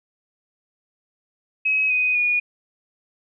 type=tone with pitch steps; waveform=sine; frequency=2551 / 2500 / 2450 Hz; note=D#7 / D#7 / D#7; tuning=+43 / +8 / -27 cents; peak=-17 dBFS; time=1.65-2.4 s; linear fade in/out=10 ms; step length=250 ms; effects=none